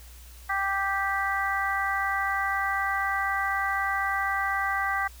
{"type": "harmonic tone", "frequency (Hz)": 392, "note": "G4", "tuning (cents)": 0, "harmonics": [2, 3, 4, 5], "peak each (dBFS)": [-30, -30, -30, -30], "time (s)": [0.49, 5.08], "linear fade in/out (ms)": 10, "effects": ["added 60 Hz sine -45 dBFS peak until 5.2 s", "white hiss -52 dBFS RMS until 5.2 s"]}